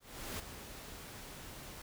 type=noise with ADSR envelope; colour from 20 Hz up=pink; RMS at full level=-40 dBFS; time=0-1.82 s; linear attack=390 ms; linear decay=13 ms; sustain=-9 dB; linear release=4 ms; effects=none